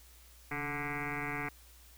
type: tone with frequency modulation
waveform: sine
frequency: 1174.7 Hz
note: D6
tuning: in tune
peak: -34 dBFS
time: 0.51-1.49 s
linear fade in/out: 5 ms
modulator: 148 Hz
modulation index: 7.6
effects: added 60 Hz sine -57 dBFS peak until 1.97 s + white hiss -60 dBFS RMS until 1.97 s